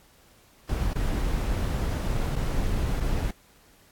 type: noise with dropouts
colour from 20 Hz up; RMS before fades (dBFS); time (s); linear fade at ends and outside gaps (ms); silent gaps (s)
brown; -26; 0.69-3.31; 5; 0.935-0.956 / 2.357-2.362 / 3.002-3.006
effects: pink hiss -58 dBFS RMS until 3.91 s + AAC 64 kbps